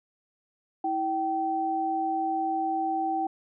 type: tone pair together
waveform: sine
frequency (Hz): 324.8 / 773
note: E4 / G5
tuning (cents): -26 / -24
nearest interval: octave + minor third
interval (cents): 1502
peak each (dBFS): -31 / -26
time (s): 0.84-3.27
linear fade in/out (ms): 5
effects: none